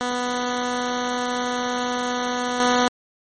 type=tone with level steps; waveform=10% pulse; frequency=246.9 Hz; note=B3; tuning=in tune; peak=-14 / -8 dBFS; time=0.01-2.88 s; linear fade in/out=0 ms; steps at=2.6 s; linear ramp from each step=2 ms; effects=MP3 32 kbps